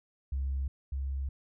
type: tone pair in turn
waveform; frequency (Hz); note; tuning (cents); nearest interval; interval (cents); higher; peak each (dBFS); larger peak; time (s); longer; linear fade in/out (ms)
sine; 67.6 / 67.89; C#2 / C#2; -43 / -35; unison; 8; second; -28 / -30; first; 0.32-0.68 / 0.92-1.29; second; 5
effects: tanh soft clip ceiling -26 dBFS